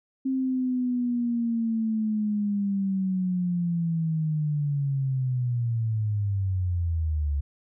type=linear sweep; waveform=sine; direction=down; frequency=265.9 to 69.8 Hz; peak=-23 dBFS; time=0.25-7.41 s; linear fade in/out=10 ms; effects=none